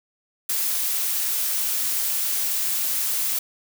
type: noise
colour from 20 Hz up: blue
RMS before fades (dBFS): -24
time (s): 0.49-3.39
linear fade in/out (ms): 5
effects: none